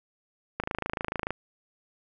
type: click train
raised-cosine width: 0.5 ms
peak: -14 dBFS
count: 20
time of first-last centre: 0.6-1.306 s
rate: 26.9 Hz
effects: none